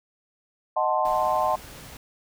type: chord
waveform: sine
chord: D# diminished seventh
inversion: none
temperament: equal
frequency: 622.3 / 740 / 880 / 1046.5 Hz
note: D#5 / F#5 / A5 / C6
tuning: 0 / 0 / 0 / 0 cents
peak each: -26 dBFS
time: 0.76-1.56 s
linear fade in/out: 10 ms
type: noise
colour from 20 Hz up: pink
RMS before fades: -43 dBFS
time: 1.05-1.97 s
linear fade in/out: 2 ms
effects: none